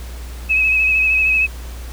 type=tone with vibrato; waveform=sine; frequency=2563 Hz; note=E7; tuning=49 cents flat; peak=-12 dBFS; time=0.49-1.47 s; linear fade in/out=20 ms; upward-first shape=sine; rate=13 Hz; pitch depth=32 cents each way; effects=added 60 Hz sine -28 dBFS peak until 1.92 s + pink hiss -39 dBFS RMS until 1.92 s